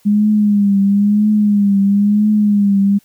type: tone with vibrato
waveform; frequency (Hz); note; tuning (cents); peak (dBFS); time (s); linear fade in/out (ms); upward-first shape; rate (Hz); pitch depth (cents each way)
sine; 204.7; G#3; -25; -9; 0.05-2.99; 20; triangle; 1; 72
effects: white hiss -54 dBFS RMS until 3.04 s